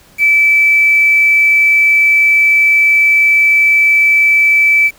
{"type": "tone with quantisation", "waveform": "sine", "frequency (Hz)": 2313, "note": "D7", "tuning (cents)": -27, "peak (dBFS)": -6, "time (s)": [0.18, 4.91], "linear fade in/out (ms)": 50, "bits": 5, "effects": ["pink hiss -45 dBFS RMS until 4.98 s"]}